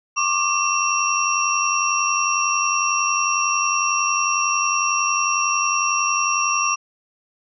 sine tone cluster, 1089 / 1180 / 2706 / 5660 Hz, C#6 / D6 / E7 / F8, -31 / +8 / +45 / +22 cents, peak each -23 dBFS, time 0.16-6.76 s, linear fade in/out 20 ms, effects none

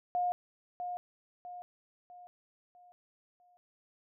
sine tone with echo, 714 Hz, F5, 38 cents sharp, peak -28 dBFS, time 0.15-0.32 s, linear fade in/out 0 ms, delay 650 ms, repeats 5, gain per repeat -7 dB, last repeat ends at 3.57 s, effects none

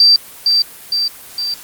sine tone with echo, 4681 Hz, D8, 7 cents flat, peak -5 dBFS, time 0-0.16 s, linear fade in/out 2 ms, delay 460 ms, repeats 3, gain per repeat -4 dB, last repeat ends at 1.54 s, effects white hiss -36 dBFS RMS until 1.63 s + Opus 24 kbps

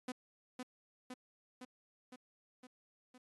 sawtooth tone with echo, 252.3 Hz, B3, 37 cents sharp, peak -35 dBFS, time 0.08-0.12 s, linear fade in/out 5 ms, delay 510 ms, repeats 6, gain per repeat -3 dB, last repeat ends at 3.18 s, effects AAC 32 kbps

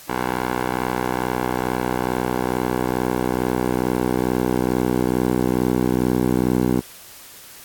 10% pulse tone with band-pass filter sweep, 62.3 Hz, B1, 16 cents sharp, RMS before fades -21 dBFS, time 0.08-6.81 s, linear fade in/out 20 ms, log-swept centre 950 to 300 Hz, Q 0.94, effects white hiss -42 dBFS RMS until 7.64 s + AAC 64 kbps

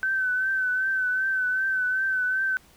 sine tone with vibrato, 1527 Hz, G6, 46 cents flat, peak -22 dBFS, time 0.03-2.57 s, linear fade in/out 0 ms, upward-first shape triangle, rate 2.6 Hz, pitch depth 47 cents each way, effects pink hiss -56 dBFS RMS until 2.76 s

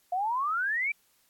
sine exponential sweep, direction up, 698.5 to 2374 Hz, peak -26 dBFS, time 0.12-0.92 s, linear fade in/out 5 ms, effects white hiss -67 dBFS RMS until 1.29 s + AAC 64 kbps

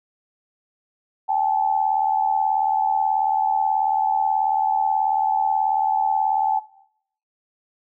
sine tone pair together, 784 / 862.4 Hz, G5 / A5, 0 / -35 cents, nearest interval major second, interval 165 cents, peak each -21 dBFS, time 1.28-6.6 s, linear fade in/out 20 ms, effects noise-tail reverb RT60 0.7 s tail -18 dB re dry

